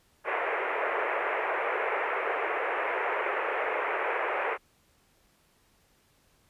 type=band-pass noise; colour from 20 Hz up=pink; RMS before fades=-30 dBFS; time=0.24-4.58 s; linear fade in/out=50 ms; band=400 to 2400 Hz; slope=48 dB/octave; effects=pink hiss -66 dBFS RMS until 6.49 s + resampled to 32000 Hz